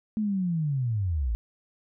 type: linear sweep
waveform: sine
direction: down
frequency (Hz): 220 to 51.6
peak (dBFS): -24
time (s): 0.17-1.35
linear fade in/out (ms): 0
effects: none